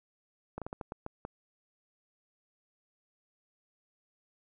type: slowing click train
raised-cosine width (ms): 1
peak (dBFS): -24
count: 8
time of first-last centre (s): 0.58-1.251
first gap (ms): 37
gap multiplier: 1.31
effects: none